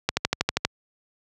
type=click train; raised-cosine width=0.2 ms; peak=-3 dBFS; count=8; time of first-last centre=0.09-0.65 s; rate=12.5 Hz; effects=high-pass 60 Hz 12 dB/octave